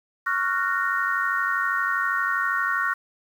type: chord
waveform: sine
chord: Gb major seventh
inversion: second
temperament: just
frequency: 1110 / 1387.5 / 1480 / 1850 Hz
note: Db6 / F6 / Gb6 / Bb6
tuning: +2 / -12 / 0 / -14 cents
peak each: -27 dBFS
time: 0.26-2.94 s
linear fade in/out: 10 ms
effects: 8-bit